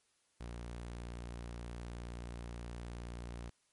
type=tone; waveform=sawtooth; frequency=59 Hz; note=A#1; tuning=22 cents sharp; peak=-39 dBFS; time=0.4-3.5 s; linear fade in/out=10 ms; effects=white hiss -75 dBFS RMS until 3.72 s + MP3 48 kbps